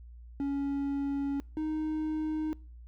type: tone pair in turn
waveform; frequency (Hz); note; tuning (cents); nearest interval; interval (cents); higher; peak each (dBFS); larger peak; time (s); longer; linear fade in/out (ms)
triangle; 279.7 / 310.6; C#4 / D#4; +16 / -3; major second; 181; second; -27 / -28; first; 0.4-1.4 / 1.57-2.53; first; 0
effects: noise-tail reverb RT60 0.5 s tail -26 dB re dry + added 59 Hz sine -46 dBFS peak until 2.87 s